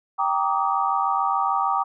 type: chord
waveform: sine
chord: Eb major seventh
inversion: first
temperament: equal with one note detuned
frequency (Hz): 784 / 932.3 / 1157.8 / 1244.5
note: G5 / Bb5 / D6 / Eb6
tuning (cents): 0 / 0 / -25 / 0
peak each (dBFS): -24 / -26 / -24 / -27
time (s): 0.18-1.84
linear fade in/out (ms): 20
effects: none